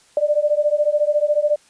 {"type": "beating tone pair", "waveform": "sine", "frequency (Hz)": [587.3, 601.3], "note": ["D5", "D5"], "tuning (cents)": [0, 41], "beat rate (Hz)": 14, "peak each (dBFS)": -18, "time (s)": [0.17, 1.56], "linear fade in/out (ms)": 2, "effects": ["white hiss -54 dBFS RMS until 1.69 s", "resampled to 22050 Hz"]}